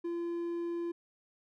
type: tone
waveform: triangle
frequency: 341.9 Hz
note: F4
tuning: 37 cents flat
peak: -31 dBFS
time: 0.04-0.92 s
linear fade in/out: 10 ms
effects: none